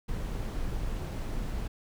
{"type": "noise", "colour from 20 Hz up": "brown", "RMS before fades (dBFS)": -33, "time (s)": [0.08, 1.68], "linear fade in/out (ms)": 10, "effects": []}